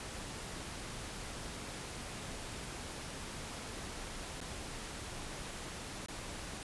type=noise with dropouts; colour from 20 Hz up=pink; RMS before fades=-44 dBFS; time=0-6.63 s; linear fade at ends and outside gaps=1 ms; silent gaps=4.405-4.413 / 6.061-6.084 s; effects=resampled to 24000 Hz